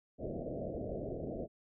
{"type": "low-pass noise", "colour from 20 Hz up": "white", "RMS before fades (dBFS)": -40, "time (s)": [0.18, 1.48], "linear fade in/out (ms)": 50, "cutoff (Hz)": 670, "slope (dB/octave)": 96, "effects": []}